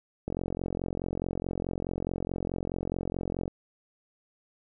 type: click train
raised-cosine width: 2 ms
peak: -18 dBFS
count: 144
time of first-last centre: 0.28-3.479 s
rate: 44.7 Hz
effects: none